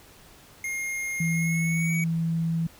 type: tone with pitch glide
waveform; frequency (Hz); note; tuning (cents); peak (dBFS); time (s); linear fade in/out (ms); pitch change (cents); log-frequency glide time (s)
square; 2134 to 2254; C7 to C#7; +34 to +28; -29; 0.64-2.04; 2; +94; 1.3-1.93
type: tone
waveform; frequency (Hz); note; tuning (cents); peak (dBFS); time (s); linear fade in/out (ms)
sine; 164.81; E3; 0; -23; 1.2-2.67; 5
effects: pink hiss -52 dBFS RMS until 2.79 s